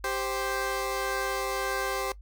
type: tone pair together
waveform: 15% pulse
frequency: 392.5 / 523.9 Hz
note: G4 / C5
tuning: +2 / +2 cents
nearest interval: perfect fourth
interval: 500 cents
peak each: -25 dBFS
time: 0.04-2.12 s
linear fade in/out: 2 ms
effects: noise-tail reverb RT60 0.1 s tail -19 dB re dry + added 50 Hz sine -44 dBFS peak until 2.21 s